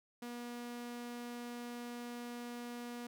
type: tone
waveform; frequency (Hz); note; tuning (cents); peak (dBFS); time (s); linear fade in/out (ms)
sawtooth; 240.5; B3; -46; -39; 0.22-3.07; 5
effects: none